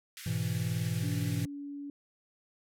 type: band-pass noise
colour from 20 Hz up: pink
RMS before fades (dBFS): -46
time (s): 0.17-1.45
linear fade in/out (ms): 0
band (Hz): 1500 to 15000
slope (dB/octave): 48
type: chord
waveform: triangle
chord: E major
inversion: first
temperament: equal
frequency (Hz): 103.83 / 123.47 / 164.81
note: G#2 / B2 / E3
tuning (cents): 0 / 0 / 0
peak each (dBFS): -32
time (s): 0.26-1.46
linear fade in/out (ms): 5
type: tone with pitch glide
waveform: sine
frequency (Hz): 287.2 to 284.9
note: D4 to C#4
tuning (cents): -39 to +48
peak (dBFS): -38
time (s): 1.03-1.9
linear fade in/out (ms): 2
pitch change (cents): -13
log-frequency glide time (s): 1.29-1.39
effects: none